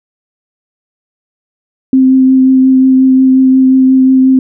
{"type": "tone with vibrato", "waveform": "sine", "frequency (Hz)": 261.6, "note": "C4", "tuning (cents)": 0, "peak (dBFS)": -3, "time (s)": [1.93, 4.39], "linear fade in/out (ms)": 2, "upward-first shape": "triangle", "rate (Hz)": 5.6, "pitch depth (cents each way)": 14, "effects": []}